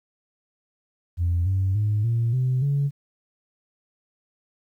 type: tone with pitch steps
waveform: sine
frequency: 86.5 / 95.42 / 105.27 / 116.13 / 128.11 / 141.33 Hz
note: F2 / G2 / G#2 / A#2 / C3 / C#3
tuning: -16 / -46 / +24 / -6 / -36 / +34 cents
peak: -18 dBFS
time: 1.17-2.91 s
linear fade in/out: 50 ms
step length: 290 ms
effects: tanh soft clip ceiling -16 dBFS + 10-bit